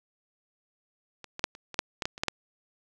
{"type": "clicks", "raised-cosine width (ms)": 0.2, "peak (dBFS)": [-25, -20, -6, -28, -23, -6, -13, -11, -25, -10, -9], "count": 11, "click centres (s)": [1.243, 1.394, 1.441, 1.551, 1.743, 1.791, 2.022, 2.055, 2.179, 2.235, 2.283], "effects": []}